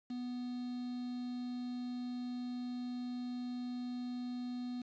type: tone with quantisation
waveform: triangle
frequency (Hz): 246.9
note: B3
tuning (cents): 0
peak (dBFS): -36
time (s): 0.1-4.82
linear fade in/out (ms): 5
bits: 9
effects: resampled to 16000 Hz